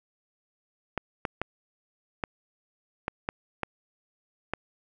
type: clicks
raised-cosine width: 0.5 ms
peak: -13 dBFS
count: 8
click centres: 0.977 / 1.252 / 1.416 / 2.238 / 3.081 / 3.289 / 3.633 / 4.536 s
effects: none